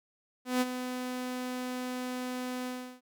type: tone with ADSR envelope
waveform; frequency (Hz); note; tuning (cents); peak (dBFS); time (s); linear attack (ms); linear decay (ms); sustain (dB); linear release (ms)
sawtooth; 251.7; B3; +33; -20; 0.45-3.01; 160; 34; -10; 350
effects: none